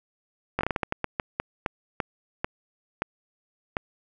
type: slowing click train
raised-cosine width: 0.5 ms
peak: -10 dBFS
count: 16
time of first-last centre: 0.59-3.768 s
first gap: 19 ms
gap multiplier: 1.3
effects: none